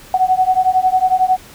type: beating tone pair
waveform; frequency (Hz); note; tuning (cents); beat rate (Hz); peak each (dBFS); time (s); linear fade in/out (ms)
sine; 740 / 751; F#5 / F#5; 0 / +26; 11; -14; 0.14-1.37; 2
effects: pink hiss -40 dBFS RMS until 1.54 s